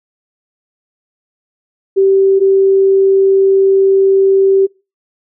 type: tone pair in turn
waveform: sine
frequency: 388 / 388 Hz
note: G4 / G4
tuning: -18 / -18 cents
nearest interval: unison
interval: 0 cents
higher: neither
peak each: -6 dBFS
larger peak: neither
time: 1.96-2.4 / 2.4-4.67 s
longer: second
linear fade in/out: 20 ms
effects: noise-tail reverb RT60 0.3 s tail -25 dB re dry